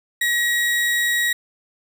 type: tone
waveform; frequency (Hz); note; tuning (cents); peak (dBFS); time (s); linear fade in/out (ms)
35% pulse; 1905; A#6; +37; -16; 0.21-1.33; 5
effects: none